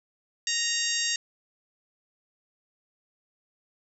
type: harmonic tone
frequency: 932.3 Hz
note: A#5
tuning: in tune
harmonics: 2 / 3 / 4 / 5 / 6 / 7 / 8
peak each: -33 / -33 / -33 / -33 / -33 / -33 / -33 dBFS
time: 0.47-1.16 s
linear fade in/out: 2 ms
effects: none